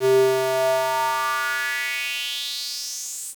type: tone with high-pass filter sweep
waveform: square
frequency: 130.81 Hz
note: C3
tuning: in tune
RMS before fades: -23 dBFS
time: 0-3.35 s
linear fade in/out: 50 ms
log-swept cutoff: 330 to 8800 Hz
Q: 4.6
effects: 7-bit